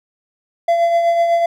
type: tone with tremolo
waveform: triangle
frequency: 680 Hz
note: F5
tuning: 46 cents flat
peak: -8 dBFS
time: 0.68-1.46 s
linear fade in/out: 5 ms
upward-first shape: triangle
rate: 8 Hz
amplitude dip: 45%
effects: none